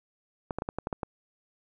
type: clicks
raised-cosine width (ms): 1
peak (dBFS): -17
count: 8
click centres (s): 0.508 / 0.586 / 0.621 / 0.689 / 0.786 / 0.871 / 0.928 / 1.032
effects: none